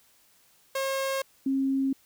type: tone pair in turn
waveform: sawtooth / sine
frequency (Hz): 539 / 269.5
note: C#5 / C#4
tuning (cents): -49 / -49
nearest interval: octave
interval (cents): 1200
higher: first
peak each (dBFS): -23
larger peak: neither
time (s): 0.75-1.22 / 1.46-1.93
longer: neither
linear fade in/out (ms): 5
effects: white hiss -62 dBFS RMS until 2.05 s